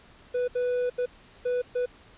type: tone bursts at uneven times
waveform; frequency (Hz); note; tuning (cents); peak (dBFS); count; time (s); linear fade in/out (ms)
triangle; 493.9; B4; 0; -22; 5; 0.34-0.48 / 0.55-0.9 / 0.98-1.06 / 1.45-1.62 / 1.75-1.86; 10
effects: pink hiss -54 dBFS RMS until 2.17 s + resampled to 8000 Hz